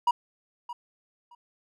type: tone with echo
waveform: triangle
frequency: 960 Hz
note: B5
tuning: 49 cents flat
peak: -17 dBFS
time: 0.07-0.11 s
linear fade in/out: 5 ms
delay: 620 ms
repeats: 2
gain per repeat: -15 dB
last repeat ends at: 1.35 s
effects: none